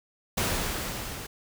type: noise with level ramp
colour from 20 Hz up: pink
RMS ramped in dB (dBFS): -26 to -39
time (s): 0.37-1.27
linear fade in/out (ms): 10
effects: none